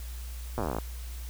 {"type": "slowing click train", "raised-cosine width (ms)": 1, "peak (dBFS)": -17, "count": 17, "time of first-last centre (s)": [0.58, 0.785], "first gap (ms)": 8, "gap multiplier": 1.06, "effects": ["added 60 Hz sine -36 dBFS peak until 1.29 s", "white hiss -49 dBFS RMS until 1.29 s"]}